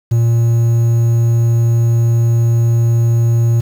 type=tone with quantisation; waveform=triangle; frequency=116.54 Hz; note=A#2; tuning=in tune; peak=-7 dBFS; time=0.11-3.61 s; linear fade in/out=10 ms; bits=6; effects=none